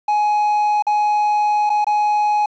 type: tone with dropouts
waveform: triangle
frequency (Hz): 838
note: G#5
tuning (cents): +15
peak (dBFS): -12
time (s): 0.08-2.46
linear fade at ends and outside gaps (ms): 5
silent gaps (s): 0.824-0.867 / 1.695-1.7 / 1.845-1.867
effects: resampled to 16000 Hz + 8-bit